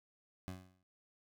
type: tone with exponential decay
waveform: 20% pulse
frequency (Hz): 92.5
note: F#2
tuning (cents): 0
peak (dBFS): -35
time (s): 0.48-0.83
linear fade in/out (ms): 0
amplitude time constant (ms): 75
effects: none